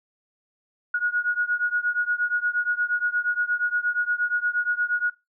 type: beating tone pair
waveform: sine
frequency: 1446 / 1454.5 Hz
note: F#6 / F#6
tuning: -40 / -30 cents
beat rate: 8.5 Hz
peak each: -24 / -26 dBFS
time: 0.94-5.1 s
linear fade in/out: 5 ms
effects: noise-tail reverb RT60 0.2 s tail -18 dB re dry